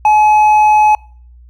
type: tone with hard clipping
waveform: sine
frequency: 850 Hz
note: G#5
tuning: 40 cents sharp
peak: -7 dBFS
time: 0.05-0.95 s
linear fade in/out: 2 ms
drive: 4 dB
effects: noise-tail reverb RT60 0.5 s tail -26 dB re dry + added 60 Hz sine -37 dBFS peak until 1.49 s